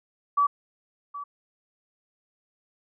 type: tone with echo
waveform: sine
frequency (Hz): 1147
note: D6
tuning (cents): -41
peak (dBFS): -18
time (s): 0.37-0.47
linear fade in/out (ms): 10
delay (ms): 770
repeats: 1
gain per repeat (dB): -15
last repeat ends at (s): 1.24
effects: none